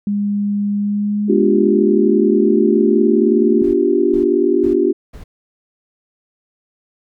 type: tone with pitch glide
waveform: sine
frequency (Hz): 204 to 225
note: G#3 to A3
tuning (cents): -31 to +39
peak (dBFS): -15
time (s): 0.07-3.62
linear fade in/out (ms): 2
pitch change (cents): +170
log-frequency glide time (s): 0.76-3.48
type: chord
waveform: sine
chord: G dominant seventh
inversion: first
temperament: just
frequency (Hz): 245 / 294 / 352.8 / 392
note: B3 / D4 / F4 / G4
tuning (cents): -14 / +2 / +18 / 0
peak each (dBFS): -21 / -18 / -15 / -16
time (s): 1.28-4.93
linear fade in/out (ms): 20
type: noise bursts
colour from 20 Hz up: brown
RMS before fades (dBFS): -34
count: 4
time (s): 3.63-5.24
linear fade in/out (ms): 10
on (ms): 110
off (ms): 390
effects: none